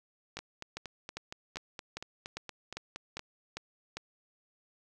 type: two click trains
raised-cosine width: 0.2 ms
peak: -23 / -21 dBFS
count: 13 / 10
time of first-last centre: 0.39-3.194 / 0.37-3.97 s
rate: 4.28 / 2.5 Hz
effects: none